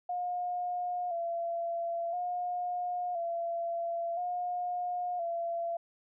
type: tone with vibrato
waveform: sine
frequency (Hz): 697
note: F5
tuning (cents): -4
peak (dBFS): -31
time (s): 0.09-5.77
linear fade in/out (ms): 5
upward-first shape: square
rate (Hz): 0.49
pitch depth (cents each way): 44
effects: none